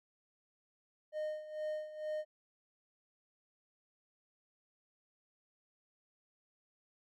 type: tone with tremolo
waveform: triangle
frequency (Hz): 614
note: D#5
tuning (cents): -23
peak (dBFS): -33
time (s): 1.12-2.25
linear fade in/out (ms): 50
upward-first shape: sine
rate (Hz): 2.2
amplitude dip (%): 75
effects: none